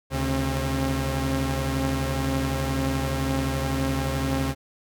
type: tone cluster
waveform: sawtooth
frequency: 73.4 / 135.1 / 268.2 Hz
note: D2 / C#3 / C4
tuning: 0 / -44 / +43 cents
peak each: -24 dBFS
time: 0.1-4.55 s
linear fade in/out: 50 ms
effects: none